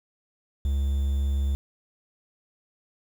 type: tone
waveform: triangle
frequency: 69.1 Hz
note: C#2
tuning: 5 cents flat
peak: -20 dBFS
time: 0.65-1.55 s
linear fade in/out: 0 ms
effects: 8-bit